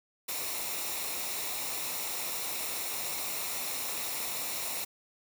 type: noise with comb filter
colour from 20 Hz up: white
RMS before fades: -35 dBFS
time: 0.28-4.85 s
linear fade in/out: 10 ms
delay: 0.63 ms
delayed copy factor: -0.55
effects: none